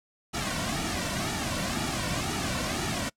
pink noise with flanger, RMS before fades -30 dBFS, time 0.33-3.1 s, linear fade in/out 20 ms, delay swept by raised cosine 1.9 to 2.44 ms, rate 2 Hz, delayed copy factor -0.7, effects noise-tail reverb RT60 0.1 s tail -24 dB re dry + low-pass 9000 Hz 12 dB/octave

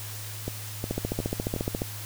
two click trains, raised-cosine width 2 ms, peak -14 / -17 dBFS, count 14 / 4, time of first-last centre 0.91-1.819 / 0.48-1.563 s, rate 14.3 / 2.77 Hz, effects added 105 Hz sine -38 dBFS peak until 2.05 s + white hiss -40 dBFS RMS until 2.05 s

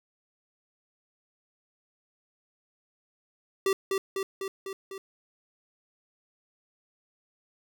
square tone with echo, 388 Hz, G4, 18 cents flat, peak -23 dBFS, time 3.66-3.73 s, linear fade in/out 2 ms, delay 250 ms, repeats 5, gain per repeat -3 dB, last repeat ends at 4.98 s, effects none

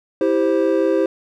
triangle chord, C major, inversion first, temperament just, 327 / 392.4 / 523.3 Hz, E4 / G4 / C5, -14 / +2 / 0 cents, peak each -17 dBFS, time 0.21-1.06 s, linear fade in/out 2 ms, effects none

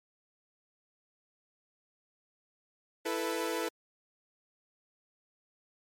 sawtooth chord, E suspended fourth, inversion none, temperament equal with one note detuned, 331.5 / 440 / 493.9 Hz, E4 / A4 / B4, +10 / 0 / 0 cents, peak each -32 dBFS, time 3.05-3.69 s, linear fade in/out 10 ms, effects MP3 64 kbps

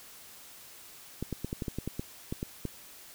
clicks, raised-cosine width 3 ms, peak -20 dBFS, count 12, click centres 1.226 / 1.327 / 1.446 / 1.529 / 1.622 / 1.682 / 1.786 / 1.876 / 1.995 / 2.325 / 2.429 / 2.653 s, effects white hiss -51 dBFS RMS until 3.14 s

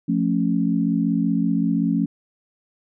sine chord, F augmented, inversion none, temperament equal with one note detuned, 174.61 / 220 / 275.7 Hz, F3 / A3 / C#4, 0 / 0 / -9 cents, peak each -22 dBFS, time 0.08-2.06 s, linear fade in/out 10 ms, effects none

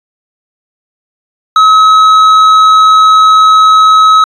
sine tone with hard clipping, 1282 Hz, E6, 49 cents flat, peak -3 dBFS, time 1.56-4.24 s, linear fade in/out 2 ms, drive 6 dB, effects resampled to 24000 Hz

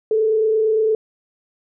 sine tone with frequency modulation, 437.3 Hz, A4, 11 cents flat, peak -14 dBFS, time 0.11-0.95 s, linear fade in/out 2 ms, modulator 28.7 Hz, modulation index 0.37, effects none

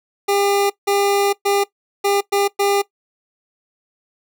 25% pulse tone bursts at uneven times, 401.5 Hz, G4, 41 cents sharp, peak -11 dBFS, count 6, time 0.28-0.7 / 0.87-1.33 / 1.45-1.64 / 2.04-2.21 / 2.32-2.48 / 2.59-2.82 s, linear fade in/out 10 ms, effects noise-tail reverb RT60 0.1 s tail -19 dB re dry

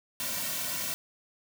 white noise with comb filter, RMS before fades -33 dBFS, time 0.2-0.94 s, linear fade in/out 0 ms, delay 2.4 ms, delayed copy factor -0.95, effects none

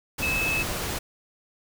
sine tone in noise, 2600 Hz, E7, 24 cents flat, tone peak -24 dBFS, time 0.22-0.63 s, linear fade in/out 10 ms, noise pink, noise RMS -30 dBFS, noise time 0.18-0.99 s, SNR +3 dB, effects none

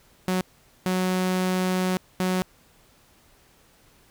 sawtooth tone bursts at uneven times, 184.5 Hz, F#3, 5 cents flat, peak -18 dBFS, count 3, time 0.28-0.41 / 0.86-1.97 / 2.2-2.42 s, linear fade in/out 0 ms, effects pink hiss -58 dBFS RMS until 4.1 s

